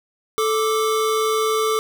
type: tone pair together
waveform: square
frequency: 438 / 1174.7 Hz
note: A4 / D6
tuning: -8 / 0 cents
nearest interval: octave + perfect fourth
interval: 1708 cents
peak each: -20 / -23 dBFS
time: 0.38-1.79 s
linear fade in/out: 0 ms
effects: none